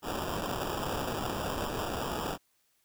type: noise with sample-and-hold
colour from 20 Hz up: violet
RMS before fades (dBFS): -34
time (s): 0.02-2.38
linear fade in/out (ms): 50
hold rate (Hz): 2100
effects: white hiss -72 dBFS RMS until 2.84 s